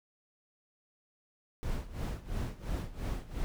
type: noise with tremolo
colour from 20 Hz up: brown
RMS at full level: -33 dBFS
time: 1.63-3.44 s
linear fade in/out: 0 ms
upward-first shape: sine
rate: 2.9 Hz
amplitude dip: 85%
effects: none